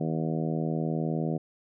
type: harmonic tone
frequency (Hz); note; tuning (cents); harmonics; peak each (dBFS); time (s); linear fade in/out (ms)
79.9; D#2; +47; 2 / 3 / 4 / 5 / 6 / 7 / 8 / 9; -29 / -33 / -35 / -37 / -39 / -40 / -41 / -42; 0-1.38; 10
effects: none